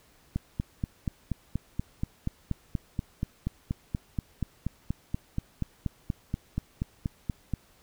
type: click train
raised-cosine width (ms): 5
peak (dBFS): -16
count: 31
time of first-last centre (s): 0.36-7.537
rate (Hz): 4.18
effects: pink hiss -61 dBFS RMS until 7.82 s